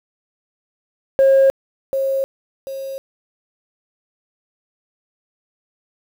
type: tone with echo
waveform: sine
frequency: 540 Hz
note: C#5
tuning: 45 cents flat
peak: -7 dBFS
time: 1.19-1.5 s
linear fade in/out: 0 ms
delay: 740 ms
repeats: 2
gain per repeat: -9 dB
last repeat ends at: 2.98 s
effects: tanh soft clip ceiling -7 dBFS + 7-bit